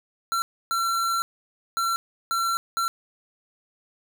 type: tone bursts at uneven times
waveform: square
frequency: 1356 Hz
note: E6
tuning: 49 cents sharp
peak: -23 dBFS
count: 5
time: 0.32-0.42 / 0.71-1.22 / 1.77-1.96 / 2.31-2.57 / 2.77-2.88 s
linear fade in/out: 0 ms
effects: none